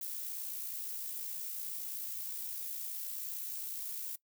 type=noise with amplitude modulation; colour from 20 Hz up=violet; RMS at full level=-39 dBFS; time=0.01-4.16 s; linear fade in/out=5 ms; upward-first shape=sine; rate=59.3 Hz; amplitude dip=35%; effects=noise-tail reverb RT60 0.1 s tail -20 dB re dry